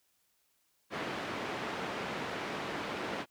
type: band-pass noise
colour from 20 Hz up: pink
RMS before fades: -38 dBFS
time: 0.9-3.26 s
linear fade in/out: 50 ms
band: 220 to 2700 Hz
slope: 12 dB/octave
effects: white hiss -74 dBFS RMS until 3.3 s